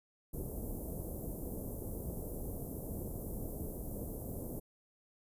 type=band-stop noise; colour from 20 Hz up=pink; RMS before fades=-41 dBFS; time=0.33-4.6 s; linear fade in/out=10 ms; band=570 to 12000 Hz; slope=24 dB/octave; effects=resampled to 32000 Hz